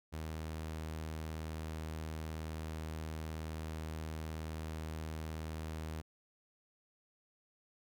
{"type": "tone", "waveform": "sawtooth", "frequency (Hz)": 79, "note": "D#2", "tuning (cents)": 27, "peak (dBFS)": -36, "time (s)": [0.12, 6.02], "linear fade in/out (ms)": 20, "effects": []}